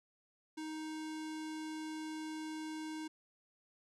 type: tone with low-pass filter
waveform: square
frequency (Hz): 312.5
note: D#4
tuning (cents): +8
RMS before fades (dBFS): -43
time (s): 0.57-3.08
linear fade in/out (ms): 10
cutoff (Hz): 8100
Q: 1.1
effects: none